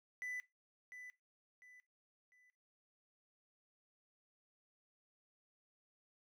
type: tone with echo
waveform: triangle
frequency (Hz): 1993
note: B6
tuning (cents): +15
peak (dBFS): -40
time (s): 0.22-0.4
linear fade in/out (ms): 0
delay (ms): 700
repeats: 3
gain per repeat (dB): -9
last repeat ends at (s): 2.5
effects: noise-tail reverb RT60 0.2 s tail -17 dB re dry